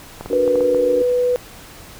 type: clicks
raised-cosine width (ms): 1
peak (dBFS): -15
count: 6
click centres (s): 0.21 / 0.26 / 0.478 / 0.556 / 0.607 / 0.747
type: chord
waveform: sine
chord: D augmented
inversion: none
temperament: equal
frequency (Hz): 293.7 / 370 / 466.2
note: D4 / F#4 / A#4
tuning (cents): 0 / 0 / 0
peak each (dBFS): -25 / -25 / -24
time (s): 0.3-1.02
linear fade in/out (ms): 2
type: tone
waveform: sine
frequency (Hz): 493.9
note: B4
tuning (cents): 0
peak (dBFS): -14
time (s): 0.33-1.36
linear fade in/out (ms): 0
effects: pink hiss -40 dBFS RMS until 1.99 s